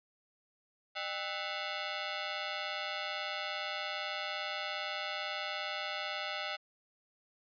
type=ring-modulated tone; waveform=10% pulse; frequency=699 Hz; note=F5; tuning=1 cent sharp; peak=-24 dBFS; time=0.95-6.57 s; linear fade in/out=20 ms; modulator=91.2 Hz; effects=resampled to 11025 Hz